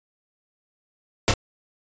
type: noise with echo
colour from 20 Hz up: pink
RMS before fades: -17 dBFS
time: 1.28-1.31 s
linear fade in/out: 0 ms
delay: 28 ms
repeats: 1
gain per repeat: -6 dB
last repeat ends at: 1.338 s
effects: resampled to 16000 Hz